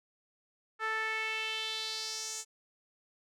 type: tone with band-pass filter sweep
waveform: sawtooth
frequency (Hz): 440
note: A4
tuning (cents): 0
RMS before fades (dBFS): -36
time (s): 0.79-2.45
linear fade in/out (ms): 50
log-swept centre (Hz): 1500 to 7200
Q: 3.2
effects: none